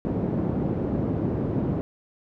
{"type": "band-pass noise", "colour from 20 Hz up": "pink", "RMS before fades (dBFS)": -26, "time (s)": [0.05, 1.81], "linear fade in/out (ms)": 0, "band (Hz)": [120, 360], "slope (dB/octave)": 12, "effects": []}